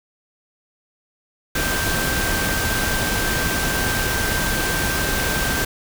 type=tone in noise; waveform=sine; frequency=1567 Hz; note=G6; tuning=1 cent flat; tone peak=-25 dBFS; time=1.55-5.65 s; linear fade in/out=5 ms; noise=pink; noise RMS=-22 dBFS; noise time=1.55-5.65 s; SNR=-6 dB; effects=none